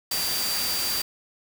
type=tone in noise; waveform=sine; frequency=4699 Hz; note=D8; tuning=in tune; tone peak=-28 dBFS; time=0.11-1.02 s; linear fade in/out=5 ms; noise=white; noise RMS=-28 dBFS; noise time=0.11-1.02 s; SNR=-3 dB; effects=none